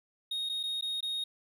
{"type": "tone with dropouts", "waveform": "triangle", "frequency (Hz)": 3729, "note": "A#7", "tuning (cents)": 0, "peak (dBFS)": -30, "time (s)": [0.31, 1.24], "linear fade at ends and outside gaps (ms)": 5, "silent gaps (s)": [[0.491, 0.495], [0.631, 0.635], [0.811, 0.823], [1.007, 1.027]], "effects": []}